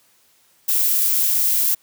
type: noise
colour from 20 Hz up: violet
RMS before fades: -18 dBFS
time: 0.68-1.75 s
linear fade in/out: 10 ms
effects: white hiss -58 dBFS RMS until 1.82 s + high-pass 80 Hz 12 dB/octave

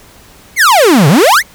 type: exponential two-way sweep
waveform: 45% pulse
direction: down then up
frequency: 2300 to 130.81 to 2300 Hz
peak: -4 dBFS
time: 0.56-1.43 s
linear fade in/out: 50 ms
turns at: 1.08 s
effects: pink hiss -40 dBFS RMS until 1.54 s

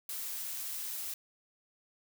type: noise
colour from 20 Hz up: blue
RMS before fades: -39 dBFS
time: 0.09-1.14 s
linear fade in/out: 2 ms
effects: none

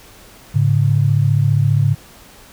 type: tone pair together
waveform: sine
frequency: 106.9 / 141.75 Hz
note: A2 / C#3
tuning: -49 / +39 cents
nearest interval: perfect fourth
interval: 488 cents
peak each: -14 dBFS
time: 0.54-1.95 s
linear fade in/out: 20 ms
effects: pink hiss -43 dBFS RMS until 2.52 s

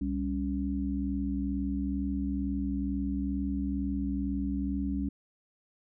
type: tone cluster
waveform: sine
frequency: 65.5 / 197.2 / 279.4 Hz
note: C2 / G3 / C#4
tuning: +2 / +11 / +14 cents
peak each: -34 / -33 / -32 dBFS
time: 0.01-5.09 s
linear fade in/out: 5 ms
effects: none

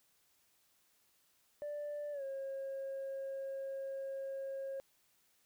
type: tone with pitch glide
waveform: sine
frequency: 587.3 to 541.7 Hz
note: D5 to C#5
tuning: 0 to -40 cents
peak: -37 dBFS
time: 1.62-4.8 s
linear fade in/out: 0 ms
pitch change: -140 cents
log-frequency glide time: 2.12-2.23 s
effects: tanh soft clip ceiling -37 dBFS + white hiss -73 dBFS RMS until 5.45 s

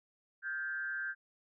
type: tone with frequency modulation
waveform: sine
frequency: 1568 Hz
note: G6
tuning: in tune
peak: -35 dBFS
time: 0.42-1.15 s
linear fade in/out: 50 ms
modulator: 141 Hz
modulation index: 0.73
effects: none

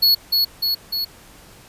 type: tone with echo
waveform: square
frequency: 4370 Hz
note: C#8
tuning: 26 cents flat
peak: -12 dBFS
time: 0.02-0.15 s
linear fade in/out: 10 ms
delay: 300 ms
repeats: 3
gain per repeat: -3 dB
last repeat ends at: 1.05 s
effects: pink hiss -46 dBFS RMS until 1.68 s + resampled to 32000 Hz

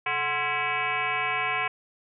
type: tone with frequency modulation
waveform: sine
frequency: 1661.2 Hz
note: G#6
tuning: in tune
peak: -24 dBFS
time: 0.06-1.68 s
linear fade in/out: 5 ms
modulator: 307 Hz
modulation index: 3.2
effects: none

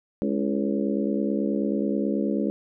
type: harmonic tone with a mistuned harmonic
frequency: 69.3 Hz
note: C#2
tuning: in tune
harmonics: 3 / 4 / 5 / 6 / 7 / 8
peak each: -26 / -28 / -30 / -32 / -33 / -34 dBFS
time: 0.22-2.5 s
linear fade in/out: 0 ms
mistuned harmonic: 5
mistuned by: -61 cents
effects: none

